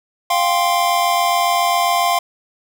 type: chord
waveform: square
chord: F suspended second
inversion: none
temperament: just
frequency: 698.5 / 785.8 / 1047.7 Hz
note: F5 / G5 / C6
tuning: 0 / +4 / +2 cents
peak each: -18 / -22 / -19 dBFS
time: 0.3-2.19 s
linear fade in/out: 5 ms
effects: none